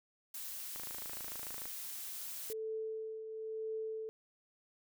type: noise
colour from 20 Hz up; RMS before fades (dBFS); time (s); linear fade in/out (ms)
blue; -44; 0.34-2.53; 5
type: click train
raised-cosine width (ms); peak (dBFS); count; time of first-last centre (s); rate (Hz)
0.5; -33; 25; 0.76-1.656; 26.8
type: tone with tremolo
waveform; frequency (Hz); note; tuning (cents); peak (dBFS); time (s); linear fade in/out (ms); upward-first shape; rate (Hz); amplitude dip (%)
sine; 440; A4; 0; -36; 2.5-4.09; 0; triangle; 1; 55
effects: none